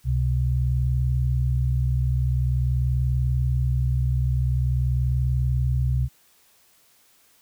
sine tone pair together, 66.94 / 127.4 Hz, C2 / C3, +40 / -46 cents, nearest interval major seventh, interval 1114 cents, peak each -22 dBFS, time 0.04-6.09 s, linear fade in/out 50 ms, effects white hiss -59 dBFS RMS until 7.41 s

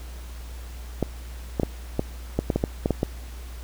clicks, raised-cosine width 2 ms, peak -8 dBFS, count 11, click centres 1.027 / 1.598 / 1.633 / 1.994 / 2.39 / 2.502 / 2.56 / 2.639 / 2.859 / 2.907 / 3.031 s, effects added 60 Hz sine -35 dBFS peak until 3.63 s + pink hiss -47 dBFS RMS until 3.63 s

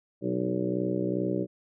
harmonic tone with a mistuned harmonic, 62.5 Hz, B1, 21 cents sharp, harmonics 2 / 3 / 4 / 5 / 6 / 7 / 8 / 9, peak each -36 / -32 / -40 / -31 / -32 / -36 / -41 / -36 dBFS, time 0.21-1.47 s, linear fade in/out 50 ms, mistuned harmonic 4, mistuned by +36 cents, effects none

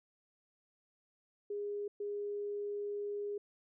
sine tone bursts at uneven times, 410 Hz, G#4, 22 cents flat, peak -36 dBFS, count 2, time 1.5-1.88 / 2-3.38 s, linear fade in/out 5 ms, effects none

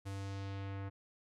square tone with low-pass filter sweep, 98.2 Hz, G2, 4 cents sharp, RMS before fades -42 dBFS, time 0.05-0.9 s, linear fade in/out 20 ms, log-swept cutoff 11000 to 1700 Hz, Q 1.1, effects none

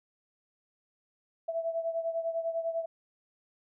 sine beating tone pair, 659.3 / 669.3 Hz, E5 / E5, 0 / +26 cents, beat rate 10 Hz, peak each -31 / -36 dBFS, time 1.48-2.86 s, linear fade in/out 10 ms, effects none

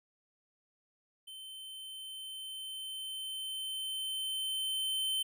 square tone with level ramp, 3084 Hz, G7, 29 cents flat, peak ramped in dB -46 to -31 dBFS, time 1.27-5.23 s, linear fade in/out 10 ms, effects none

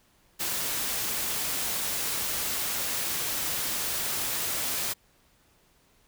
white noise, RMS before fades -30 dBFS, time 0.39-4.94 s, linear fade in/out 20 ms, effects pink hiss -64 dBFS RMS until 6.07 s

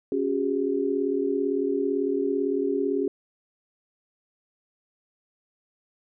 sine chord, C# suspended fourth, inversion none, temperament equal with one note detuned, 277.2 / 370 / 407.9 Hz, C#4 / F#4 / G#4, 0 / 0 / -31 cents, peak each -27 / -28 / -26 dBFS, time 0.12-3.08 s, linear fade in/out 2 ms, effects none

